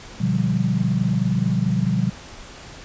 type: chord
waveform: sine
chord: G dominant seventh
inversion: first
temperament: just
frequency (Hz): 122.5 / 147 / 176.4 / 196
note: B2 / D3 / F3 / G3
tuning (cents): -14 / +2 / +18 / 0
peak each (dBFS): -23 / -25 / -22 / -23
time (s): 0.2-2.1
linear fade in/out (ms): 10
effects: pink hiss -40 dBFS RMS until 2.84 s + resampled to 16000 Hz